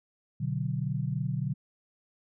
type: chord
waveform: sine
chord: B minor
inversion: none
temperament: equal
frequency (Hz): 123.47 / 146.83 / 185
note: B2 / D3 / F#3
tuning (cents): 0 / 0 / 0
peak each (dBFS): -32 / -31 / -35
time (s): 0.4-1.54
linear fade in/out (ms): 10
effects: none